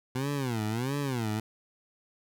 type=tone with vibrato; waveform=20% pulse; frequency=124 Hz; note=B2; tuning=7 cents sharp; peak=-24 dBFS; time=0.15-1.4 s; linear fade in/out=5 ms; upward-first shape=sine; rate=1.5 Hz; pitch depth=260 cents each way; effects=none